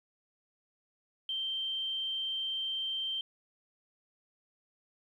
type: tone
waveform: sine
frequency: 3136 Hz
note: G7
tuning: in tune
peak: -32 dBFS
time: 1.29-3.21 s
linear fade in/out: 2 ms
effects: 11-bit